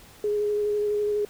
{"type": "tone with vibrato", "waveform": "sine", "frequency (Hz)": 416.5, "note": "G#4", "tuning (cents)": 5, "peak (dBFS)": -22, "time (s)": [0.24, 1.25], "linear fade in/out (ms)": 2, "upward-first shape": "square", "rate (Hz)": 12, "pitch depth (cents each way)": 11, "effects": ["pink hiss -50 dBFS RMS until 1.29 s"]}